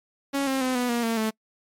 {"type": "tone with pitch steps", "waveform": "sawtooth", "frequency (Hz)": [277.5, 266.8, 256.5, 246.7, 237.2, 228, 219.2], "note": ["C#4", "C4", "C4", "B3", "A#3", "A#3", "A3"], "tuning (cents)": [2, 34, -34, -2, 30, -38, -6], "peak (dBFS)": -19, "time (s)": [0.33, 1.31], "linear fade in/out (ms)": 20, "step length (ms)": 140, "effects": ["noise-tail reverb RT60 0.1 s tail -26 dB re dry", "MP3 64 kbps"]}